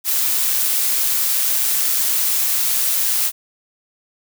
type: noise with amplitude modulation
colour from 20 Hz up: blue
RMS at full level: -17 dBFS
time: 0.04-3.32 s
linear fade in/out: 50 ms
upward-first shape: sine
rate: 128 Hz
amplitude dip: 25%
effects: none